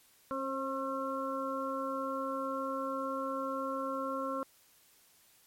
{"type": "harmonic tone with a mistuned harmonic", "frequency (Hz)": 269.8, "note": "C#4", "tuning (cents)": -47, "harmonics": [1, 2, 4, 5], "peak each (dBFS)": [-39, -37, -38, -40], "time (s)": [0.31, 4.43], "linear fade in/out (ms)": 0, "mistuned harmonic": 2, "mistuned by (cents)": -19, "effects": ["white hiss -64 dBFS RMS until 5.46 s", "MP3 64 kbps"]}